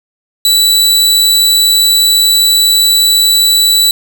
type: tone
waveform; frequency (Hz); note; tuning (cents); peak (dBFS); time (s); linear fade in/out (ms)
sawtooth; 3951; B7; 0; -3; 0.45-3.91; 2
effects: none